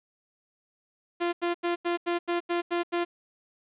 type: tone bursts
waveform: sawtooth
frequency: 346.1 Hz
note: F4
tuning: 16 cents flat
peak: -21 dBFS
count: 9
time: 1.2-3.05 s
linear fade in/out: 20 ms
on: 130 ms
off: 85 ms
effects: resampled to 8000 Hz + 9-bit